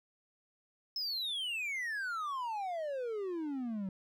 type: exponential sweep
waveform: triangle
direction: down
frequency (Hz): 5274 to 185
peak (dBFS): -33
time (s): 0.96-3.89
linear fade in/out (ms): 2
effects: none